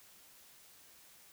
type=silence; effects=white hiss -60 dBFS RMS until 1.32 s